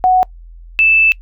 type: tone pair in turn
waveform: sine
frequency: 740 / 2637 Hz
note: F#5 / E7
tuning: 0 / 0 cents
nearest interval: octave + minor seventh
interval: 2200 cents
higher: second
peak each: -7 dBFS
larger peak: neither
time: 0.04-0.23 / 0.79-1.12 s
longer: second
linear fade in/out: 0 ms
effects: noise-tail reverb RT60 0.1 s tail -24 dB re dry + added 42 Hz sine -33 dBFS peak until 1.21 s